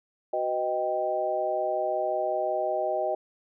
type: tone cluster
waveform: sine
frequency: 372.3 / 497.4 / 623 / 783 Hz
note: F#4 / B4 / D#5 / G5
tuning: +11 / +12 / +2 / -2 cents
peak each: -34 / -34 / -27 / -31 dBFS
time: 0.33-3.15 s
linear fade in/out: 5 ms
effects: none

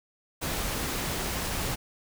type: noise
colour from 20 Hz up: pink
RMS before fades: -31 dBFS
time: 0.41-1.76 s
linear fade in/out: 20 ms
effects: none

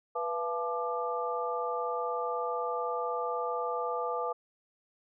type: tone cluster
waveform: sine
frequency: 492.2 / 681 / 865 / 1189 Hz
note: B4 / F5 / A5 / D6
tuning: -6 / -44 / -30 / +21 cents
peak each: -34 / -37 / -37 / -35 dBFS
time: 0.15-4.33 s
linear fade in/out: 10 ms
effects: none

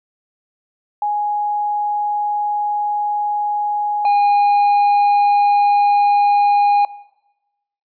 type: tone pair in turn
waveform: sine / triangle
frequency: 830.6 / 817.7 Hz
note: G#5 / G#5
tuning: 0 / -27 cents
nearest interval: unison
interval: 27 cents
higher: first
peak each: -16 / -9 dBFS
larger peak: second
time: 1.02-4.05 / 4.05-6.85 s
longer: first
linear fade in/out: 2 ms
effects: noise-tail reverb RT60 1.0 s tail -20 dB re dry + resampled to 11025 Hz

